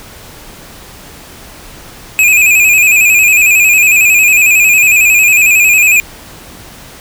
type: tone with vibrato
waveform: square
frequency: 2489 Hz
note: D#7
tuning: in tune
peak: -5 dBFS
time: 2.19-6 s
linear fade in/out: 0 ms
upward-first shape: square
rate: 11 Hz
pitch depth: 51 cents each way
effects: pink hiss -33 dBFS RMS until 7 s